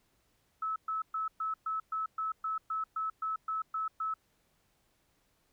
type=tone bursts; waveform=sine; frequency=1300 Hz; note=E6; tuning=24 cents flat; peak=-31 dBFS; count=14; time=0.62-4.14 s; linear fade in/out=5 ms; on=140 ms; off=120 ms; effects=pink hiss -73 dBFS RMS until 5.52 s